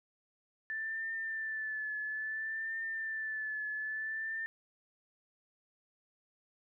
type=tone with vibrato; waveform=sine; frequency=1760 Hz; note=A6; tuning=in tune; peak=-35 dBFS; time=0.7-4.46 s; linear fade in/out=0 ms; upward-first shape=triangle; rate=0.59 Hz; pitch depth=46 cents each way; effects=none